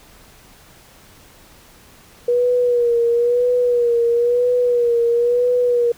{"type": "tone with vibrato", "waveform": "sine", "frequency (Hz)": 480.9, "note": "B4", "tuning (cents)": -46, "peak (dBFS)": -13, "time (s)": [2.28, 5.92], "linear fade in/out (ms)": 5, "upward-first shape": "sine", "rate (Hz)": 1, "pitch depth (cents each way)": 45, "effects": ["pink hiss -47 dBFS RMS until 5.97 s"]}